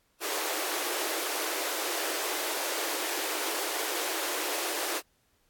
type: high-pass noise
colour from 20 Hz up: pink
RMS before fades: -32 dBFS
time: 0.2-5.02 s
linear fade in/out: 50 ms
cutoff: 310 Hz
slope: 96 dB/octave
effects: pink hiss -70 dBFS RMS until 5.49 s + AAC 64 kbps